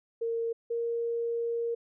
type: tone pair in turn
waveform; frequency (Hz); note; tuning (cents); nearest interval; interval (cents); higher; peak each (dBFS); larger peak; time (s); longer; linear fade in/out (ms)
sine; 460.4 / 466.6; A#4 / A#4; -22 / +2; unison; 24; second; -28; neither; 0.21-0.53 / 0.7-1.75; second; 10
effects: none